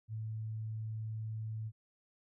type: tone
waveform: sine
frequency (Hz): 109.9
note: A2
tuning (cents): -2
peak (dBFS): -37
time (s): 0.08-1.72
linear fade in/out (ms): 50
effects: none